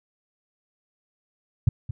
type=tone with echo; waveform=sine; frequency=111.3 Hz; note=A2; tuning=20 cents sharp; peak=-12 dBFS; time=1.67-1.69 s; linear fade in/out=5 ms; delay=220 ms; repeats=1; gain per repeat=-13 dB; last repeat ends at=1.91 s; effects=none